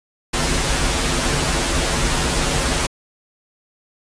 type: noise with comb filter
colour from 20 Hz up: pink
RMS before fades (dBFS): -19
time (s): 0.33-2.87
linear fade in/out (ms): 10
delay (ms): 10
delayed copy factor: -0.9
effects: resampled to 22050 Hz